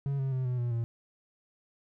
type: tone with pitch steps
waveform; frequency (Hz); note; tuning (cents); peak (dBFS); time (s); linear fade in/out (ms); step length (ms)
triangle; 139.2 / 134.3 / 129.58 / 125.02 / 120.62 / 116.38; C#3 / C3 / C3 / B2 / B2 / A#2; +8 / +46 / -16 / +22 / -40 / -2; -26; 0.06-0.84; 0; 130
effects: none